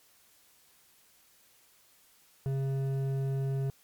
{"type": "tone with hard clipping", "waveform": "triangle", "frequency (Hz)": 135.5, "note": "C#3", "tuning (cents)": -39, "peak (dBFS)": -30, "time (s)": [2.46, 3.7], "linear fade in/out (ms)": 0, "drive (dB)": 12, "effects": ["white hiss -63 dBFS RMS until 3.83 s", "MP3 96 kbps"]}